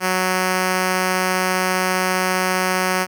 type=tone; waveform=5% pulse; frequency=185 Hz; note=F#3; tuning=in tune; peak=-6 dBFS; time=0-3.07 s; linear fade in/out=50 ms; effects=none